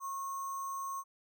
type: tone with sample-and-hold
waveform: sine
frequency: 1090 Hz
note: C#6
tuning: 29 cents flat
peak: -36 dBFS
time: 0-1.04 s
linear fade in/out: 50 ms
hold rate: 7350 Hz
effects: none